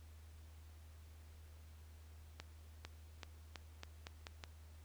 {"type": "accelerating click train", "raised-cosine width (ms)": 0.2, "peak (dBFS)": -29, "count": 8, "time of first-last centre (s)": [2.4, 4.438], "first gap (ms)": 450, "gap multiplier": 0.85, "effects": ["added 78 Hz sine -55 dBFS peak until 4.84 s", "pink hiss -68 dBFS RMS until 4.84 s"]}